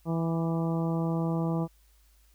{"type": "harmonic tone with a mistuned harmonic", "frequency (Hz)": 164.81, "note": "E3", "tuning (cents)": 0, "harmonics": [1, 2, 3, 4, 5, 6, 7], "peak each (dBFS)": [-27, -33, -37, -39, -41, -43, -44], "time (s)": [0.05, 1.68], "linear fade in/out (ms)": 50, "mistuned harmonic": 7, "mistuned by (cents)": 27, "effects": ["added 52 Hz sine -59 dBFS peak until 2.34 s", "white hiss -67 dBFS RMS until 2.34 s"]}